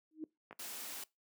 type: tone with exponential growth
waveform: sine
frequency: 313.1 Hz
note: D#4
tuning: 11 cents sharp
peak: -35 dBFS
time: 0.11-0.24 s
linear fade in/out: 2 ms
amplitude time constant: 27 ms
type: clicks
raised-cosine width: 0.5 ms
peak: -34 dBFS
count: 2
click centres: 0.51 / 0.528 s
type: noise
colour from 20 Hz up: white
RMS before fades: -45 dBFS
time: 0.59-1.04 s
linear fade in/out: 5 ms
effects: noise-tail reverb RT60 0.2 s tail -22 dB re dry + high-pass 200 Hz 12 dB/octave